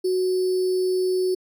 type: tone with sample-and-hold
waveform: sine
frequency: 370 Hz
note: F#4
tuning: in tune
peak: -19 dBFS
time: 0.04-1.35 s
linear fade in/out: 10 ms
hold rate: 4900 Hz
effects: resampled to 32000 Hz